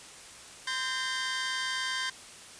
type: tone cluster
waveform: 20% pulse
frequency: 1032 / 1578 / 1827 Hz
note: C6 / G6 / A#6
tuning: -24 / +11 / -35 cents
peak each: -31 / -28 / -32 dBFS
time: 0.67-2.1 s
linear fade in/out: 5 ms
effects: white hiss -48 dBFS RMS until 2.59 s + resampled to 22050 Hz